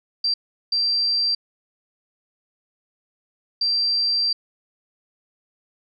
sine tone bursts at uneven times, 4708 Hz, D8, 3 cents sharp, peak -18 dBFS, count 3, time 0.24-0.34 / 0.72-1.35 / 3.61-4.33 s, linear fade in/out 5 ms, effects none

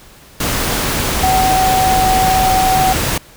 sine tone in noise, 754 Hz, F#5, 32 cents sharp, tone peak -11 dBFS, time 1.23-2.93 s, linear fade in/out 5 ms, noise pink, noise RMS -17 dBFS, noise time 0.4-3.18 s, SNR +3 dB, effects pink hiss -42 dBFS RMS until 3.36 s

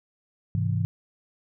sine chord, Ab augmented, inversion none, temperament equal, 103.83 / 130.81 / 164.81 Hz, Ab2 / C3 / E3, 0 / 0 / 0 cents, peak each -25 / -29 / -28 dBFS, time 0.55-0.85 s, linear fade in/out 0 ms, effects none

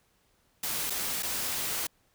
white noise with dropouts, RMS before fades -32 dBFS, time 0.63-1.87 s, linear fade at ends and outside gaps 5 ms, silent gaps 0.899-0.903 / 1.225-1.23 s, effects pink hiss -69 dBFS RMS until 2.14 s

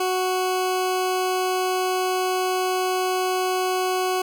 20% pulse tone, 370 Hz, F#4, in tune, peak -16 dBFS, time 0-4.22 s, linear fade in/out 5 ms, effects none

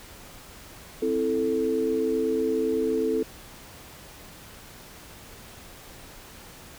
sine chord, A minor, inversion first, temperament equal, 261.6 / 329.6 / 440 Hz, C4 / E4 / A4, 0 / 0 / 0 cents, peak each -29 / -29 / -24 dBFS, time 1.02-3.23 s, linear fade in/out 5 ms, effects pink hiss -46 dBFS RMS until 6.78 s

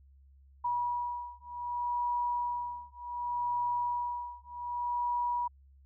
sine beating tone pair, 967 / 967.66 Hz, B5 / B5, -37 / -36 cents, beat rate 0.66 Hz, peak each -34 / -34 dBFS, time 0.64-5.48 s, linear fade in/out 10 ms, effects added 68 Hz sine -56 dBFS peak until 5.85 s

